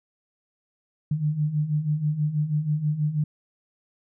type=beating tone pair; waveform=sine; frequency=146.83 / 153.03 Hz; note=D3 / D#3; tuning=0 / -28 cents; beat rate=6.2 Hz; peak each=-28 / -23 dBFS; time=1.11-3.24 s; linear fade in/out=5 ms; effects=none